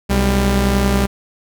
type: tone pair together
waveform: sawtooth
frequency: 62.8 / 198.8 Hz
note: B1 / G3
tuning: +30 / +25 cents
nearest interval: octave + minor sixth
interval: 1995 cents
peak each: -12 dBFS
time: 0.09-1.07 s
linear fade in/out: 20 ms
effects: none